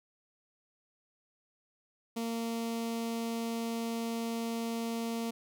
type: tone with notch filter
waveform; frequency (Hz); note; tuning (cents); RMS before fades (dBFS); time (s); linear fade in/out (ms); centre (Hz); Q
sawtooth; 230; A#3; -23; -35; 2.16-5.31; 10; 1600; 1.5
effects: none